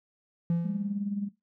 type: tone with exponential decay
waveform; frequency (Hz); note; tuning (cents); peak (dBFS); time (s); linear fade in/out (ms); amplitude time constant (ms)
triangle; 170; F3; -46; -19; 0.5-1.1; 2; 130
type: tone with tremolo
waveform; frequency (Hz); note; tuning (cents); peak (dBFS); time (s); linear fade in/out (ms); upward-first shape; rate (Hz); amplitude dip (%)
sine; 202; G#3; -48; -26; 0.64-1.29; 20; sine; 19; 70
effects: noise-tail reverb RT60 0.2 s tail -18 dB re dry + tanh soft clip ceiling -17 dBFS